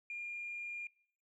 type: tone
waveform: sine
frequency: 2409 Hz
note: D7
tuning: 43 cents sharp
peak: -39 dBFS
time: 0.1-0.87 s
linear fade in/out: 2 ms
effects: noise-tail reverb RT60 0.6 s tail -24 dB re dry + tanh soft clip ceiling -35 dBFS